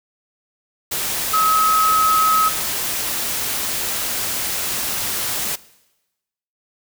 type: tone in noise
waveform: sine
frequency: 1279 Hz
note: D#6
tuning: 47 cents sharp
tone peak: -14 dBFS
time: 1.33-2.49 s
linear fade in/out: 10 ms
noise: white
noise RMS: -23 dBFS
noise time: 0.91-5.56 s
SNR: +6 dB
effects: noise-tail reverb RT60 1.0 s tail -20 dB re dry